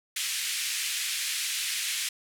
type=band-pass noise; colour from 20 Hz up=pink; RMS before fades=-31 dBFS; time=0.16-2.09 s; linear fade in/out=5 ms; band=2100 to 12000 Hz; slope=24 dB/octave; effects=none